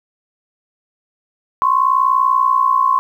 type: tone pair together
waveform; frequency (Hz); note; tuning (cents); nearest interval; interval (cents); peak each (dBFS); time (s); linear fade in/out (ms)
sine; 1035.6 / 1096; C6 / C#6; -18 / -20; minor second; 98; -14; 1.62-2.99; 0
effects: 8-bit